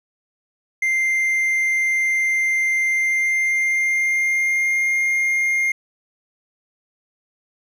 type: tone with pitch glide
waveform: triangle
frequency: 2093 to 2121 Hz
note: C7 to C7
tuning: 0 to +23 cents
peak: -15 dBFS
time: 0.82-5.72 s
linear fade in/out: 5 ms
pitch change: +23 cents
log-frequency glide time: 2.87-4.92 s
effects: none